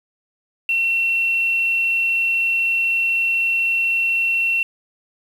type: tone with quantisation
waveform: sine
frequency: 2716 Hz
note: F7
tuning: 49 cents flat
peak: -16 dBFS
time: 0.69-4.63 s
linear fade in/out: 2 ms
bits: 7
effects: none